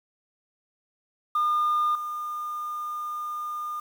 sine tone with level steps, 1212 Hz, D#6, 46 cents flat, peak -19 / -29 dBFS, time 1.35-3.8 s, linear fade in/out 5 ms, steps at 1.95 s, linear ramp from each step 2 ms, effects tanh soft clip ceiling -19 dBFS + 8-bit

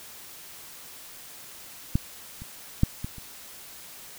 clicks, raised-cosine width 5 ms, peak -9 / -27 / -6 / -19 / -30 dBFS, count 5, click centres 1.955 / 2.42 / 2.834 / 3.045 / 3.183 s, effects white hiss -45 dBFS RMS until 4.18 s

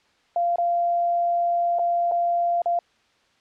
sine tone with dropouts, 692 Hz, F5, 16 cents flat, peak -19 dBFS, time 0.36-2.79 s, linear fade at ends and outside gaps 2 ms, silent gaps 0.559-0.583 / 1.787-1.793 / 2.114-2.119 / 2.619-2.658 s, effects white hiss -62 dBFS RMS until 3.4 s + low-pass 4000 Hz 12 dB/octave

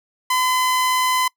sawtooth tone, 1017 Hz, C6, 50 cents flat, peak -13 dBFS, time 0.3-1.28 s, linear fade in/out 5 ms, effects noise-tail reverb RT60 0.1 s tail -24 dB re dry

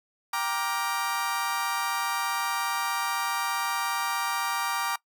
35% pulse chord, G minor seventh, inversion none, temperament just, 784 / 940.8 / 1176 / 1411.2 Hz, G5 / Bb5 / D6 / F6, 0 / +16 / +2 / +18 cents, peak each -33 / -29 / -29 / -34 dBFS, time 0.33-4.96 s, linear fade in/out 5 ms, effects noise-tail reverb RT60 0.1 s tail -21 dB re dry

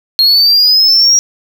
triangle linear sweep, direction up, 4227 to 5700 Hz, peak -4 dBFS, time 0.19-1.19 s, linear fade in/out 0 ms, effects none

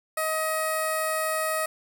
10% pulse tone with notch filter, 632 Hz, D#5, 27 cents sharp, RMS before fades -27 dBFS, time 0.17-1.66 s, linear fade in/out 5 ms, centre 3300 Hz, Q 0.66, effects none

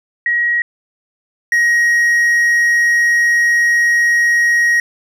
sine / triangle tone pair in turn, 1900 / 1888 Hz, A#6 / A#6, +33 / +22 cents, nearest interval unison, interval 11 cents, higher first, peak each -12 / -8 dBFS, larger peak second, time 0.26-0.62 / 1.52-4.8 s, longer second, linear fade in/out 2 ms, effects none

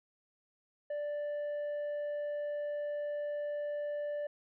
sine tone with tanh clipping, 587.3 Hz, D5, in tune, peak -35 dBFS, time 0.9-4.27 s, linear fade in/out 5 ms, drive 4 dB, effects none

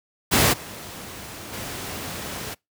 pink noise with level steps, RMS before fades -17 / -37 / -32 dBFS, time 0.31-2.55 s, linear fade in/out 20 ms, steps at 0.52 / 1.52 s, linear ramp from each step 20 ms, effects noise-tail reverb RT60 0.2 s tail -26 dB re dry + high-pass 80 Hz 12 dB/octave

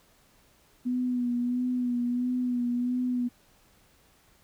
sine tone with vibrato, 246.2 Hz, B3, 5 cents flat, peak -25 dBFS, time 0.85-3.29 s, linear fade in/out 20 ms, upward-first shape sine, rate 1.5 Hz, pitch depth 32 cents each way, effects pink hiss -62 dBFS RMS until 4.43 s

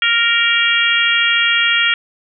harmonic tone, 466.2 Hz, A#4, in tune, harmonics 3 / 4 / 5 / 6 / 7, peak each -18 / -18 / -18 / -18 / -18 dBFS, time 0.02-1.94 s, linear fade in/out 2 ms, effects none

